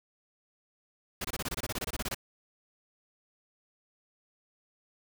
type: noise bursts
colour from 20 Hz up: pink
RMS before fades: -34 dBFS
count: 16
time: 1.21-2.146 s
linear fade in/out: 5 ms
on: 36 ms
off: 24 ms
effects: none